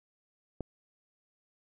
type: click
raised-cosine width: 2 ms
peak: -22 dBFS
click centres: 0.607 s
effects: none